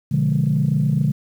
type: chord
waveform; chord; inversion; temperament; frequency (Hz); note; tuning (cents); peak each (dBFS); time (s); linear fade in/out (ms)
sine; B diminished seventh; none; equal with one note detuned; 122.48 / 146.83 / 174.61 / 207.7; B2 / D3 / F3 / Ab3; -14 / 0 / 0 / 0; -23 / -17 / -23 / -23; 0.11-1.12; 10
effects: tanh soft clip ceiling -8 dBFS + 8-bit